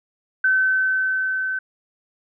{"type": "tone with level ramp", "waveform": "sine", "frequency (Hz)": 1529, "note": "G6", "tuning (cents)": -44, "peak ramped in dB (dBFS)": [-14, -22], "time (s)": [0.44, 1.59], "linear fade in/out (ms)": 5, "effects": []}